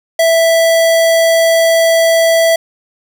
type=tone; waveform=square; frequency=659.3 Hz; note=E5; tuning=in tune; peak=-8 dBFS; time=0.19-2.56 s; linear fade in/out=5 ms; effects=7-bit